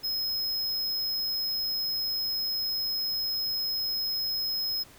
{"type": "tone", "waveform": "square", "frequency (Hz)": 5130, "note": "E8", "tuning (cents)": -48, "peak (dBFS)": -28, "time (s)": [0.03, 4.84], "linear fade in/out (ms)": 20, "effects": ["pink hiss -53 dBFS RMS until 4.98 s"]}